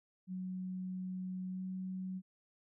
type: tone with pitch glide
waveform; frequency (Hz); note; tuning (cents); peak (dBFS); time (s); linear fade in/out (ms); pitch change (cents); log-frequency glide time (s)
sine; 185 to 186.72; F#3 to F#3; 0 to +16; -38; 0.27-2.22; 50; +16; 1.5-1.62
effects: none